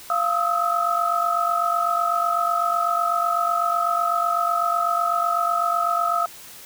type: tone cluster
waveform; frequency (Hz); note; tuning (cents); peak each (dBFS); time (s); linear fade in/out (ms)
sine; 691 / 1260 / 1308; F5 / D#6 / E6; -19 / +21 / -14; -24 / -23 / -23; 0.1-6.26; 2
effects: white hiss -42 dBFS RMS until 6.65 s